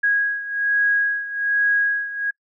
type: beating tone pair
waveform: sine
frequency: 1650 / 1651.2 Hz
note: G#6 / G#6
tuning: -12 / -10 cents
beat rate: 1.2 Hz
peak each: -19 / -23 dBFS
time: 0.03-2.31 s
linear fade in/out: 10 ms
effects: noise-tail reverb RT60 0.1 s tail -26 dB re dry